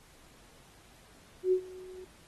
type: tone with ADSR envelope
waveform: sine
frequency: 370 Hz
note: F#4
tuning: in tune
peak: -21 dBFS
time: 1.43-2.05 s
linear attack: 90 ms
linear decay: 84 ms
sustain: -22 dB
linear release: 11 ms
effects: pink hiss -59 dBFS RMS until 2.27 s + AAC 32 kbps